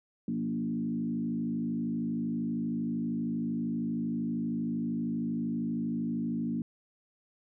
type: tone with frequency modulation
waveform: sine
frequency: 233.1 Hz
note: A#3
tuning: in tune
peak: -29 dBFS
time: 0.28-6.62 s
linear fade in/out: 2 ms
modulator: 52.8 Hz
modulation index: 1.1
effects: none